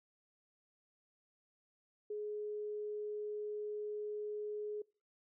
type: tone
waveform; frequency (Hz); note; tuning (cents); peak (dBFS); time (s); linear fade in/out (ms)
sine; 420; G#4; +19; -38; 2.1-4.82; 5
effects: noise-tail reverb RT60 0.4 s tail -25 dB re dry